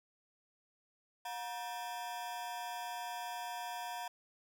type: ring-modulated tone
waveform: 40% pulse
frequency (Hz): 835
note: G#5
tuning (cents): +9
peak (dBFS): -36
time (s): 1.25-4.08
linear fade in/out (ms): 5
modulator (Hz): 116
effects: 13-bit